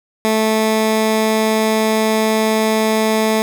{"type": "tone", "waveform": "15% pulse", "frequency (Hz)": 219, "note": "A3", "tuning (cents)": -8, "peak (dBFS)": -7, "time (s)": [0.25, 3.42], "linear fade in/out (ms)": 0, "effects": []}